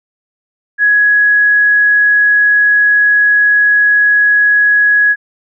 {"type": "tone", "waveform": "sine", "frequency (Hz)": 1673, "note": "G#6", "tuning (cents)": 12, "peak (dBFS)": -6, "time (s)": [0.78, 5.16], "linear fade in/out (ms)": 50, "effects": []}